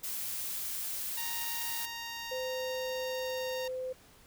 blue noise, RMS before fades -37 dBFS, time 0.03-1.86 s, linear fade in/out 10 ms
10% pulse tone with pitch glide, 932.3 to 925.9 Hz, A#5 to A#5, 0 to -12 cents, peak -30 dBFS, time 1.17-3.68 s, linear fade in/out 5 ms, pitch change -12 cents, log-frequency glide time 1.39-3.41 s
sine tone, 513 Hz, C5, 34 cents flat, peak -34 dBFS, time 2.31-3.93 s, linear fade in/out 10 ms
effects pink hiss -59 dBFS RMS until 4.26 s

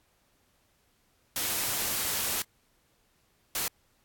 white noise bursts at uneven times, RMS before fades -30 dBFS, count 2, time 1.36-2.42 / 3.55-3.68 s, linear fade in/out 2 ms, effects pink hiss -69 dBFS RMS until 4.04 s + AAC 64 kbps

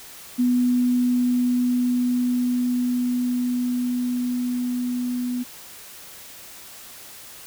sine tone with level ramp, 246.9 Hz, B3, in tune, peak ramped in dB -16 to -23 dBFS, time 0.38-5.44 s, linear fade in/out 20 ms, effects white hiss -42 dBFS RMS until 7.46 s

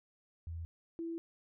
sine tone pair in turn, 83.1 / 332.4 Hz, E2 / E4, +15 / +15 cents, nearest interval 2 octaves, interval 2400 cents, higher second, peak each -39 / -37 dBFS, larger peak second, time 0.47-0.65 / 0.99-1.18 s, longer second, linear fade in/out 0 ms, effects none

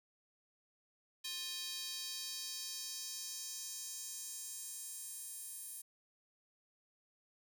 square tone with high-pass filter sweep, 352.9 Hz, F4, 18 cents sharp, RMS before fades -45 dBFS, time 1.24-5.82 s, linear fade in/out 10 ms, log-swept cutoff 3700 to 9700 Hz, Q 2, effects none

